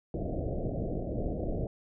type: low-pass noise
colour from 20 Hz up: pink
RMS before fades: -33 dBFS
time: 0.14-1.67 s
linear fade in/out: 2 ms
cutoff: 700 Hz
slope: 96 dB/octave
effects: none